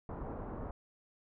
pink low-pass noise, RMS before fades -42 dBFS, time 0.09-0.71 s, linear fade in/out 2 ms, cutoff 1100 Hz, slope 24 dB/octave, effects none

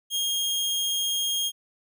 sawtooth tone, 3243 Hz, G#7, 42 cents flat, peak -21 dBFS, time 0.1-1.52 s, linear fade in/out 50 ms, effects none

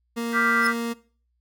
30% pulse tone, 233.1 Hz, A#3, in tune, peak -23 dBFS, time 0.16-0.94 s, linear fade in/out 20 ms
sine chord, G dominant seventh, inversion second, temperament equal, 1174.7 / 1396.9 / 1568 / 1975.5 Hz, D6 / F6 / G6 / B6, 0 / 0 / 0 / 0 cents, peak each -25 dBFS, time 0.32-0.74 s, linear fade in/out 50 ms
sawtooth tone with exponential growth, 5200 Hz, E8, 24 cents flat, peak -23 dBFS, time 0.57-0.67 s, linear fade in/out 2 ms, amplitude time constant 21 ms
effects noise-tail reverb RT60 0.4 s tail -19 dB re dry + added 60 Hz sine -68 dBFS peak until 1.4 s

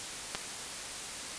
clicks, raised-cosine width 0.2 ms, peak -15 / -20 dBFS, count 2, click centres 0.349 / 0.354 s, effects white hiss -40 dBFS RMS until 1.38 s + resampled to 22050 Hz

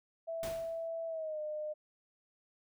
sine tone with pitch glide, 659.3 to 608.1 Hz, E5 to D#5, 0 to -40 cents, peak -36 dBFS, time 0.27-1.74 s, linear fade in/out 20 ms, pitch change -140 cents, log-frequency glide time 1.07-1.4 s
pink noise with exponential decay, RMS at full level -40 dBFS, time 0.43-0.88 s, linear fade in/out 2 ms, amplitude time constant 96 ms
effects none

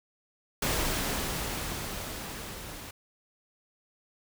pink noise with level ramp, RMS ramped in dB -28 to -43 dBFS, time 0.62-2.91 s, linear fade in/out 5 ms, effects none

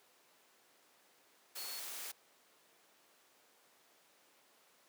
sine tone in noise, 4374 Hz, C#8, 24 cents flat, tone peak -47 dBFS, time 1.57-1.8 s, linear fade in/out 10 ms, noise white, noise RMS -45 dBFS, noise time 1.55-2.12 s, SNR -5 dB, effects pink hiss -67 dBFS RMS until 4.88 s + high-pass 400 Hz 12 dB/octave

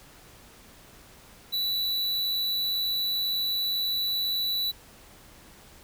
square tone, 3951 Hz, B7, in tune, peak -26 dBFS, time 1.52-4.72 s, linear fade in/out 20 ms, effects pink hiss -52 dBFS RMS until 5.83 s

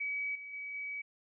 sine tone with level steps, 2276 Hz, C#7, 45 cents sharp, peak -33 / -43 / -39 / -37 dBFS, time 0-1.02 s, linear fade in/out 10 ms, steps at 0.35 / 0.53 / 0.74 s, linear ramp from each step 5 ms, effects none

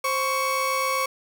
30% pulse tone pair together, 525 / 1117.6 Hz, C5 / C#6, +6 / +14 cents, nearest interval octave + minor second, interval 1308 cents, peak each -25 / -21 dBFS, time 0.04-1.06 s, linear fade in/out 5 ms, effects 8-bit

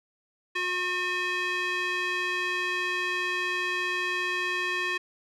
square tone with band-pass filter, 361.5 Hz, F#4, 40 cents flat, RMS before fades -29 dBFS, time 0.55-4.98 s, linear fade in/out 10 ms, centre 2200 Hz, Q 2.3, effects none

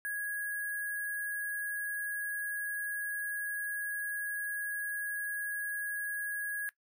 sine tone with sample-and-hold, 1661.2 Hz, G#6, in tune, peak -33 dBFS, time 0.05-6.69 s, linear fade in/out 0 ms, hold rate 11025 Hz, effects noise-tail reverb RT60 0.1 s tail -18 dB re dry

